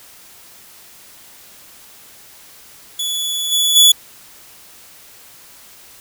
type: tone with level steps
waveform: sawtooth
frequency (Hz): 3424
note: A7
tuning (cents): -48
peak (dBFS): -16 / -10 / -3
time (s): 2.99-3.92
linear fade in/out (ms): 5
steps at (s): 3.51 / 3.75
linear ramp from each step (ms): 20
effects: white hiss -43 dBFS RMS until 6 s